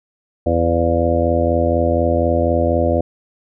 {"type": "harmonic tone with a mistuned harmonic", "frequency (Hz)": 84.1, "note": "E2", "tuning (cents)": 35, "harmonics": [1, 2, 3, 4, 5, 6, 7, 8], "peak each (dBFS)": [-19, -29, -22, -22, -30, -20, -19, -24], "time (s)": [0.46, 3.01], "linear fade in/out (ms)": 5, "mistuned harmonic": 8, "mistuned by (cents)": 78, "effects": []}